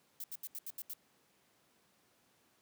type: noise bursts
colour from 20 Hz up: violet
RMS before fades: -43 dBFS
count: 7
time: 0.2-0.936 s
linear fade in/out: 2 ms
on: 40 ms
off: 76 ms
effects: pink hiss -71 dBFS RMS until 2.61 s + high-pass 150 Hz 12 dB/octave